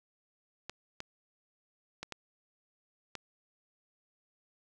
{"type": "clicks", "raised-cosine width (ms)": 0.2, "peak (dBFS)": -22, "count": 5, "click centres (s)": [0.696, 1.004, 2.03, 2.123, 3.153], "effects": []}